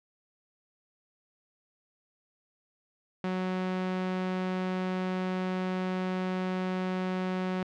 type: tone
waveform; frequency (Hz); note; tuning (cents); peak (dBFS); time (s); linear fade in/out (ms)
sawtooth; 185; F#3; 0; -25; 3.24-7.63; 2
effects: low-pass 3000 Hz 12 dB/octave